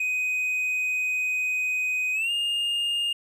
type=tone with pitch glide; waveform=triangle; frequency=2504 to 2827 Hz; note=D#7 to F7; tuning=+10 to +20 cents; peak=-22 dBFS; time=0-3.13 s; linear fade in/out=5 ms; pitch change=+210 cents; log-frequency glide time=2.13-2.31 s; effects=none